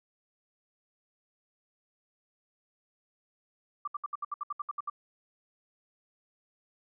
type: tone bursts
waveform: sine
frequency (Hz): 1174.7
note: D6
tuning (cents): 0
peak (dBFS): -31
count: 12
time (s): 3.85-4.899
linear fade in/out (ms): 5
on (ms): 26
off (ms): 67
effects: none